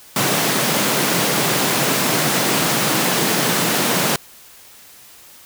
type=high-pass noise; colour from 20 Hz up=pink; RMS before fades=-18 dBFS; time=0.16-4.16 s; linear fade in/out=2 ms; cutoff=130 Hz; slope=48 dB/octave; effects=white hiss -44 dBFS RMS until 5.45 s